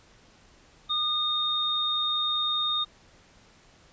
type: tone pair together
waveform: sine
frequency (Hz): 1221 / 3685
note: D#6 / A#7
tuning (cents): -33 / -21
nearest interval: octave + perfect fifth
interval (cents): 1912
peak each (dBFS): -31 / -25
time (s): 0.89-2.85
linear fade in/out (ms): 20
effects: pink hiss -57 dBFS RMS until 3.92 s + resampled to 16000 Hz